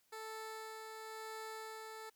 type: tone with tremolo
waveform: 15% pulse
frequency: 440 Hz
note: A4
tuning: in tune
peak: -38 dBFS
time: 0.12-2.1 s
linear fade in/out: 10 ms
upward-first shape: sine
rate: 0.97 Hz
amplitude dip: 30%
effects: white hiss -75 dBFS RMS until 2.15 s